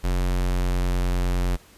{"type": "tone", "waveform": "square", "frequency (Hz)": 44.91, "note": "F1", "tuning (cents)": 49, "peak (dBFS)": -21, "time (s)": [0.03, 1.57], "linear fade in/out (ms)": 20, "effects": ["pink hiss -52 dBFS RMS until 1.77 s", "resampled to 32000 Hz"]}